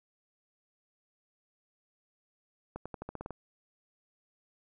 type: accelerating click train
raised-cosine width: 1 ms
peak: -25 dBFS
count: 9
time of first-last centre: 2.76-3.307 s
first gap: 96 ms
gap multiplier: 0.9
effects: none